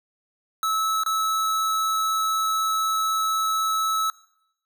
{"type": "tone with dropouts", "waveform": "square", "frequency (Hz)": 1302, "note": "E6", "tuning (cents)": -22, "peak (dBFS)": -22, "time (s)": [0.63, 4.1], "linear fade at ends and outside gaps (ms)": 1, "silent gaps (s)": [1.035, 1.062], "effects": ["noise-tail reverb RT60 0.8 s tail -22 dB re dry"]}